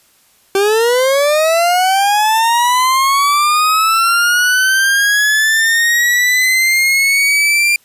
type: linear sweep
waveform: 40% pulse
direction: up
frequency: 385.6 to 2391 Hz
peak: -9 dBFS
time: 0.55-7.76 s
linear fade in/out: 2 ms
effects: white hiss -52 dBFS RMS until 7.84 s + resampled to 32000 Hz